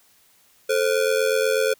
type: ring-modulated tone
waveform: square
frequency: 484.1 Hz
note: B4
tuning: 35 cents flat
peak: -16 dBFS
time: 0.69-1.74 s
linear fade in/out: 10 ms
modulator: 44.1 Hz
effects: white hiss -58 dBFS RMS until 1.79 s